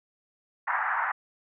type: band-pass noise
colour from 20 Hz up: white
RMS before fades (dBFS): -28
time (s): 0.67-1.12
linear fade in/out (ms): 10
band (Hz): 770 to 1800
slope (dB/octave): 48
effects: none